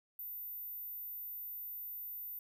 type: tone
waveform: sine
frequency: 14150 Hz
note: A9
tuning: 9 cents sharp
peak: -40 dBFS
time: 0.19-2.39 s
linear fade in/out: 2 ms
effects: tanh soft clip ceiling -39 dBFS